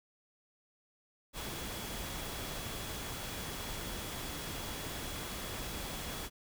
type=tone in noise; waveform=sine; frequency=3357 Hz; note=G#7; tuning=18 cents sharp; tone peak=-51 dBFS; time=1.33-6.3 s; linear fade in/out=50 ms; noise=pink; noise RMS=-41 dBFS; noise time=1.33-6.3 s; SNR=-13 dB; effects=none